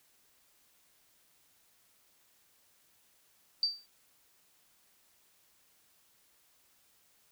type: tone with exponential decay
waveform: sine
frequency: 4647 Hz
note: D8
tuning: 19 cents flat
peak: -23 dBFS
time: 3.63-3.86 s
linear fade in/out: 1 ms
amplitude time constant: 48 ms
effects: white hiss -68 dBFS RMS until 7.31 s